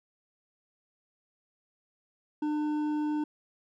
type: tone with hard clipping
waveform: sine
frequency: 300.7 Hz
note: D4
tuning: 41 cents sharp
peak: -29 dBFS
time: 2.42-3.24 s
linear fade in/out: 5 ms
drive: 7 dB
effects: none